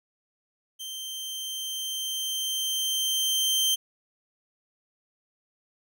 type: tone with level ramp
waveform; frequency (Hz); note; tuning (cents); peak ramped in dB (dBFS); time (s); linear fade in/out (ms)
sawtooth; 3133; G7; -2; -32 to -18; 0.79-3.76; 20
effects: none